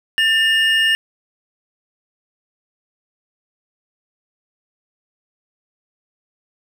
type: tone pair together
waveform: triangle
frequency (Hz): 1789 / 2848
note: A6 / F7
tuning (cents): +28 / +33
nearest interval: minor sixth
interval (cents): 805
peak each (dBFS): -14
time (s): 0.18-0.95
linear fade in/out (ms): 0
effects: none